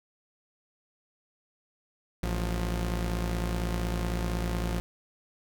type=tone pair together; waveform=sawtooth; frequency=55.83 / 177.4 Hz; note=A1 / F3; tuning=+26 / +27 cents; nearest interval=octave + minor sixth; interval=2001 cents; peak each=-25 / -30 dBFS; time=2.23-4.8 s; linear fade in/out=0 ms; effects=none